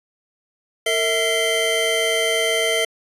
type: tone cluster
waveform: square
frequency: 455.3 / 649 / 2071 / 3099 Hz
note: A#4 / E5 / C7 / G7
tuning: -41 / -27 / -18 / -21 cents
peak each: -24 dBFS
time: 0.86-2.85 s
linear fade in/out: 5 ms
effects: resampled to 32000 Hz